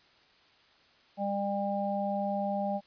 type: harmonic tone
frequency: 200.2 Hz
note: G3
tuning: 37 cents sharp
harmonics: 1 / 3 / 4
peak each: -33 / -33 / -33 dBFS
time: 1.17-2.81 s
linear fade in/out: 50 ms
effects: white hiss -62 dBFS RMS until 2.86 s + resampled to 11025 Hz